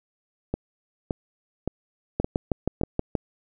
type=two click trains; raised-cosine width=2 ms; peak=-9 / -12 dBFS; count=7 / 5; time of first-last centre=2.2-3.152 / 0.54-2.813 s; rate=6.3 / 1.76 Hz; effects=none